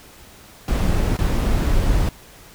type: noise with dropouts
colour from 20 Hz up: brown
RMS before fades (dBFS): -18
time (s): 0.68-2.09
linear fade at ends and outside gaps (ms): 2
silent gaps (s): 1.169-1.188
effects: pink hiss -45 dBFS RMS until 2.54 s